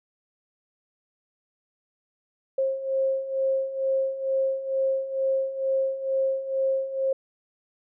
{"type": "beating tone pair", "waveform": "sine", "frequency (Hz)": [533, 535.2], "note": ["C5", "C5"], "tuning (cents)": [32, 39], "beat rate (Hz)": 2.2, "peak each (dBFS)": [-29, -24], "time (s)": [2.58, 7.13], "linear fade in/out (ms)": 5, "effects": []}